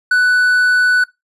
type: tone with hard clipping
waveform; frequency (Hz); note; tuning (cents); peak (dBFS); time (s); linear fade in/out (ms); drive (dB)
triangle; 1488; F#6; +9; -10; 0.11-1.04; 5; 6
effects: noise-tail reverb RT60 0.2 s tail -22 dB re dry + resampled to 32000 Hz